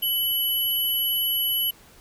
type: tone pair together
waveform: sine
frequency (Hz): 2993 / 11389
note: F#7 / F9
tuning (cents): +19 / +33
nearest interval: octave + major seventh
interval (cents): 2314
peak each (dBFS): -24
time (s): 0.02-1.71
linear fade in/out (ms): 10
effects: pink hiss -52 dBFS RMS until 2 s